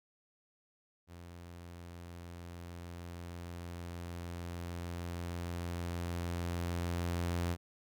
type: tone with level ramp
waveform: sawtooth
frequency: 86.5 Hz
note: F2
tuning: 16 cents flat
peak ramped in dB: -45 to -28 dBFS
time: 1.07-7.57 s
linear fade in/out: 50 ms
effects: none